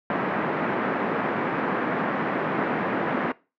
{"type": "band-pass noise", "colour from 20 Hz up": "pink", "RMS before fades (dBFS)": -26, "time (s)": [0.1, 3.32], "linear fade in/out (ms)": 2, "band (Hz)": [180, 1900], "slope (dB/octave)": 24, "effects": ["noise-tail reverb RT60 0.3 s tail -21 dB re dry"]}